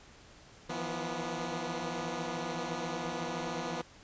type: tone cluster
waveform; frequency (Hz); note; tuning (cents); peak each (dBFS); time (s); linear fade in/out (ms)
10% pulse; 160.1 / 166 / 173.9 / 244.8; D#3 / E3 / F3 / B3; +50 / +12 / -7 / -15; -33 / -37 / -31 / -30; 0.69-3.82; 10
effects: pink hiss -56 dBFS RMS until 4.03 s + resampled to 16000 Hz